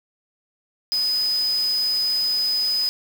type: tone in noise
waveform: sine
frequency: 5010 Hz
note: D#8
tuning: 11 cents sharp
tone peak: -19 dBFS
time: 0.92-2.89 s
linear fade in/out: 0 ms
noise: white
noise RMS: -37 dBFS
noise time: 0.92-2.89 s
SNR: +15 dB
effects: none